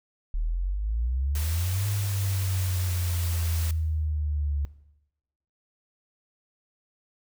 sine exponential two-way sweep, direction up then down, 37.26 to 102.3 to 71.2 Hz, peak -24 dBFS, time 0.34-4.65 s, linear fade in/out 0 ms, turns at 1.87 s
white noise, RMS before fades -37 dBFS, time 1.35-3.71 s, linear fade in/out 2 ms
effects noise-tail reverb RT60 0.9 s tail -18 dB re dry

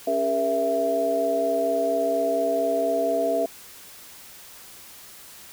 sine tone cluster, 278.2 / 408.1 / 472.4 / 664 Hz, C#4 / G#4 / A#4 / E5, +6 / -30 / +23 / +12 cents, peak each -30 / -30 / -28 / -22 dBFS, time 0.07-3.46 s, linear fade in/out 5 ms, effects white hiss -45 dBFS RMS until 5.52 s

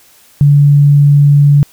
sine tone, 143.9 Hz, D3, 35 cents flat, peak -3 dBFS, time 0.41-1.63 s, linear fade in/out 0 ms, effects white hiss -45 dBFS RMS until 1.72 s

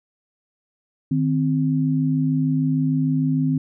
sine tone pair together, 154.3 / 260.9 Hz, D#3 / C4, -14 / -5 cents, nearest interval major sixth, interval 909 cents, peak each -20 dBFS, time 1.11-3.58 s, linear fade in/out 5 ms, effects none

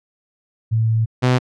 sine / sawtooth tone pair in turn, 112 / 126.27 Hz, A2 / B2, +31 / +39 cents, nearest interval major second, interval 208 cents, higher second, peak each -14 / -9 dBFS, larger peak second, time 0.71-1.06 / 1.22-1.39 s, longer first, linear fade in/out 20 ms, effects low-pass 5000 Hz 12 dB/octave

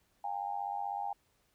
sine tone with amplitude modulation, 808 Hz, G#5, 48 cents flat, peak -30 dBFS, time 0.24-1.13 s, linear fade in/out 5 ms, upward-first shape sine, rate 96.1 Hz, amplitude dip 90%, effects pink hiss -73 dBFS RMS until 1.54 s

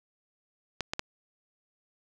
clicks, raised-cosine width 0.2 ms, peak -13 dBFS, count 3, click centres 0.807 / 0.935 / 0.994 s, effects none

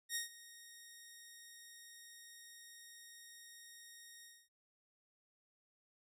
10% pulse tone with ADSR envelope, 1864.7 Hz, A#6, in tune, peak -27 dBFS, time 0.09-4.49 s, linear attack 64 ms, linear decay 130 ms, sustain -19 dB, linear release 250 ms, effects none

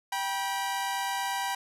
sawtooth tone pair together, 784 / 967.8 Hz, G5 / B5, 0 / -35 cents, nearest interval major third, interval 365 cents, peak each -28 dBFS, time 0.12-1.55 s, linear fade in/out 5 ms, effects resampled to 32000 Hz + 9-bit

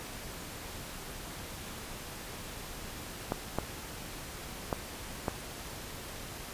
clicks, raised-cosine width 1 ms, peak -15 dBFS, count 4, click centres 3.321 / 3.586 / 4.728 / 5.282 s, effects pink hiss -43 dBFS RMS until 6.53 s + resampled to 32000 Hz

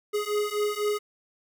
square beating tone pair, 415.3 / 419.3 Hz, G#4 / G#4, 0 / +17 cents, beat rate 4 Hz, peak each -29 dBFS, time 0.13-0.99 s, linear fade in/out 20 ms, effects none

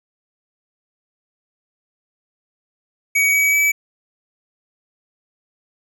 square tone with pitch steps, 2258 / 2273 / 2295 Hz, C#7 / C#7 / D7, +31 / +43 / -40 cents, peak -14 dBFS, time 3.15-3.72 s, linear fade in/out 10 ms, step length 190 ms, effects 9-bit

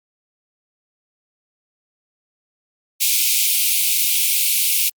white high-pass noise, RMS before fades -17 dBFS, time 3-4.9 s, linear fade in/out 20 ms, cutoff 2200 Hz, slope 96 dB/octave, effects Opus 48 kbps

